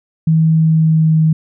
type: tone with pitch glide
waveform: sine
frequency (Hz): 160.3 to 158.18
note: E3 to D#3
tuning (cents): -48 to +29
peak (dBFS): -8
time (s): 0.27-1.33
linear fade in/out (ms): 5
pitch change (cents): -23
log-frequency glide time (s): 0.54-1.22
effects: none